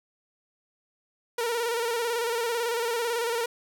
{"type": "tone with vibrato", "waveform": "sawtooth", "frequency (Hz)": 467.5, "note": "A#4", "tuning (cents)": 5, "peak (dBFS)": -22, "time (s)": [1.38, 3.46], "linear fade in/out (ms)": 5, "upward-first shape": "square", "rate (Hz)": 18, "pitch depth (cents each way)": 48, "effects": []}